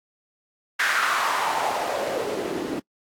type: noise with band-pass filter sweep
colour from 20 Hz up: white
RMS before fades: -25 dBFS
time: 0.79-2.8 s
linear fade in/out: 10 ms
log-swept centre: 1700 to 280 Hz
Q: 3.4
effects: noise-tail reverb RT60 0.1 s tail -24 dB re dry + AAC 64 kbps